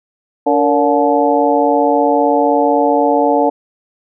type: harmonic tone with a mistuned harmonic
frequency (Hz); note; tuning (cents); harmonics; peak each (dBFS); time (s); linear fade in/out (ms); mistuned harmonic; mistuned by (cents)
143.8; D3; -36; 2 / 3 / 4 / 5 / 6; -16 / -16 / -16 / -16 / -16; 0.46-3.5; 10; 3; +110
effects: none